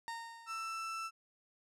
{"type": "tone with exponential decay", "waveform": "30% pulse", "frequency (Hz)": 922, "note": "A#5", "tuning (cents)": -19, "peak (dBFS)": -36, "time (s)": [0.08, 1.05], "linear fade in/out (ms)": 0, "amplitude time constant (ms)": 210}
{"type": "tone", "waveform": "35% pulse", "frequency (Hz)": 1329, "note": "E6", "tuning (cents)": 14, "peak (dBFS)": -37, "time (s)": [0.46, 1.11], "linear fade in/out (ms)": 50}
{"effects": ["low-pass 9000 Hz 12 dB/octave"]}